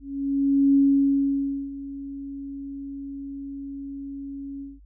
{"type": "tone with ADSR envelope", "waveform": "sine", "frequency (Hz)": 277.2, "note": "C#4", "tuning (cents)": 0, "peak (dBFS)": -14, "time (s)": [0, 4.8], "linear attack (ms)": 750, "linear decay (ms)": 950, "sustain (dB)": -18, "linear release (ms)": 190, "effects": ["added 50 Hz sine -47 dBFS peak until 4.85 s"]}